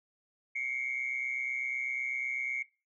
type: tone pair together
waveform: sine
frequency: 2144 / 2272 Hz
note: C7 / C#7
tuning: +42 / +42 cents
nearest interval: minor second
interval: 100 cents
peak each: -33 / -35 dBFS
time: 0.55-2.63 s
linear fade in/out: 10 ms
effects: noise-tail reverb RT60 0.3 s tail -19 dB re dry + tanh soft clip ceiling -25 dBFS